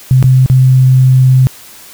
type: tone with dropouts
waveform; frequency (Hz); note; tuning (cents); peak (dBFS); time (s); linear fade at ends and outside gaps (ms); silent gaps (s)
sine; 129.7; C3; -15; -3; 0.11-1.47; 0; 0.227-0.241 / 0.461-0.499
effects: white hiss -35 dBFS RMS until 1.93 s